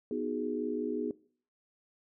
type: chord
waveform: sine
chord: G# minor seventh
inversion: first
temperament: equal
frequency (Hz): 246.9 / 311.1 / 370 / 415.3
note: B3 / D#4 / F#4 / G#4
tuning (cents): 0 / 0 / 0 / 0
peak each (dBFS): -36 / -37 / -39 / -35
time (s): 0.11-1.11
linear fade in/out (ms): 2
effects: noise-tail reverb RT60 0.5 s tail -21 dB re dry